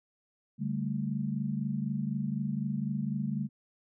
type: chord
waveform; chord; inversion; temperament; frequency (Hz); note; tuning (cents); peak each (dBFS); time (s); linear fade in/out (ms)
sine; D suspended fourth; none; equal with one note detuned; 143.73 / 196 / 220; D3 / G3 / A3; -37 / 0 / 0; -34; 0.58-3.49; 50
effects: none